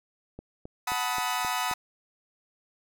click train, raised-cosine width 2 ms, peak -27 dBFS, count 6, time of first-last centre 0.39-1.713 s, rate 3.78 Hz
sawtooth chord, B dominant seventh, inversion second, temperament equal with one note detuned, 740 / 880 / 987.8 / 1264.8 Hz, F#5 / A5 / B5 / D#6, 0 / 0 / 0 / +28 cents, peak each -29 / -31 / -28 / -29 dBFS, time 0.87-1.74 s, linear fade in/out 5 ms
effects none

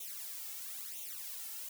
blue noise with flanger, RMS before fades -44 dBFS, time 0-1.69 s, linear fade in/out 5 ms, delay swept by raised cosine 0.3 to 2.3 ms, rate 1 Hz, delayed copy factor +0.9, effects none

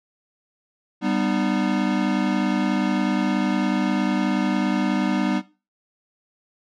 square chord, G augmented, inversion none, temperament equal with one note detuned, 196 / 246.9 / 303.7 Hz, G3 / B3 / D#4, 0 / 0 / -42 cents, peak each -25 dBFS, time 1.01-5.42 s, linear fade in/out 50 ms, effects noise-tail reverb RT60 0.3 s tail -17 dB re dry + low-pass 4000 Hz 12 dB/octave

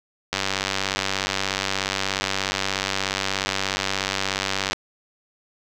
click train, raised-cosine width 0.2 ms, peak -5 dBFS, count 427, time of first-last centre 0.33-4.731 s, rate 96.8 Hz, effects none

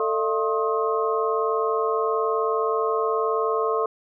sine tone cluster, 444.6 / 600 / 679 / 1070 / 1258 Hz, A4 / D5 / F5 / C6 / D#6, +18 / +37 / -49 / +38 / +19 cents, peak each -23 / -32 / -30 / -26 / -30 dBFS, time 0-3.86 s, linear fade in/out 2 ms, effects none

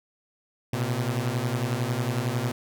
sawtooth beating tone pair, 116.54 / 127.54 Hz, A#2 / C3, 0 / -44 cents, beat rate 11 Hz, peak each -24 / -24 dBFS, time 0.73-2.52 s, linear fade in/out 5 ms, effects none

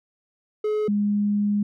triangle / sine tone pair in turn, 425.4 / 205.8 Hz, G#4 / G#3, +42 / -16 cents, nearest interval octave + minor second, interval 1258 cents, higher first, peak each -19 / -19 dBFS, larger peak neither, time 0.64-0.88 / 0.88-1.63 s, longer second, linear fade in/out 5 ms, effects none

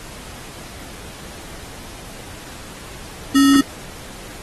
sine tone with sample-and-hold, 277.2 Hz, C#4, in tune, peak -9 dBFS, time 3.35-3.61 s, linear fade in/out 5 ms, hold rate 1575 Hz, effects pink hiss -37 dBFS RMS until 4.42 s + AAC 32 kbps

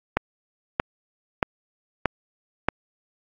click train, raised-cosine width 0.5 ms, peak -4 dBFS, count 5, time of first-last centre 0.17-2.686 s, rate 1.59 Hz, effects AAC 48 kbps

